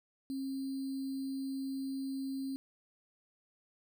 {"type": "tone with sample-and-hold", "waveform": "sine", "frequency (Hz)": 269.2, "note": "C4", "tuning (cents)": 49, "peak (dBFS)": -35, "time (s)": [0.3, 2.56], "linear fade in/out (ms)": 0, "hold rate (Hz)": 4410, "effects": []}